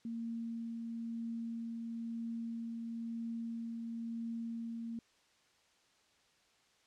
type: tone with tremolo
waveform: sine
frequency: 230.2 Hz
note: A#3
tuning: 22 cents flat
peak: -37 dBFS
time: 0.05-4.99 s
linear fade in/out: 2 ms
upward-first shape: triangle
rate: 1 Hz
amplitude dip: 25%
effects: white hiss -70 dBFS RMS until 6.86 s + low-pass 6000 Hz 12 dB/octave